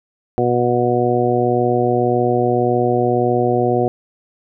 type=harmonic tone; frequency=121.8 Hz; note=B2; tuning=24 cents flat; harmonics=1 / 2 / 3 / 4 / 5 / 6; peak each=-22 / -22 / -18 / -20 / -24 / -20 dBFS; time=0.38-3.88 s; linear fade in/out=0 ms; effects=none